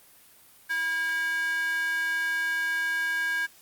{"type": "tone with high-pass filter", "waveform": "square", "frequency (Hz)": 324.8, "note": "E4", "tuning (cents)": -26, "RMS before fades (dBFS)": -28, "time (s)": [0.69, 3.47], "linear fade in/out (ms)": 20, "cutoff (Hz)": 1600, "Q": 6.7, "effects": ["white hiss -55 dBFS RMS until 3.61 s", "Opus 32 kbps"]}